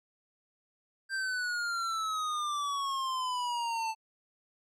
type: exponential sweep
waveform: square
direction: down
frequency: 1583 to 880 Hz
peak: -31 dBFS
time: 1.09-3.95 s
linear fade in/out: 50 ms
effects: low-pass 8000 Hz 12 dB/octave + MP3 96 kbps